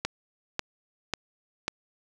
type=click train; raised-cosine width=0.2 ms; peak=-10 dBFS; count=4; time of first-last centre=0.05-1.68 s; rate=1.84 Hz; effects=none